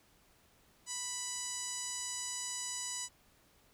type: tone with low-pass filter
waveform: 5% pulse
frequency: 987.8 Hz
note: B5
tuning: in tune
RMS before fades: -40 dBFS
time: 0.86-3.09 s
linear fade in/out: 50 ms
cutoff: 7600 Hz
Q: 3.6
effects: pink hiss -67 dBFS RMS until 3.73 s